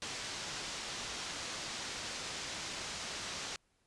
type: low-pass noise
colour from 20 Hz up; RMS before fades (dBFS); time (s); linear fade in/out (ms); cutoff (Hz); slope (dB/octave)
white; -42; 0.02-3.56; 0; 6600; 24
effects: pink hiss -75 dBFS RMS until 3.86 s + resampled to 24000 Hz